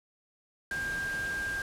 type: tone in noise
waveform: sine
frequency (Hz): 1600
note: G6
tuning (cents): +35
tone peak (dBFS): -31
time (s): 0.71-1.62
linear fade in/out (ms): 2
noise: pink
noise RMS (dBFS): -42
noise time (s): 0.71-1.62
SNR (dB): +8
effects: low-pass 11000 Hz 12 dB/octave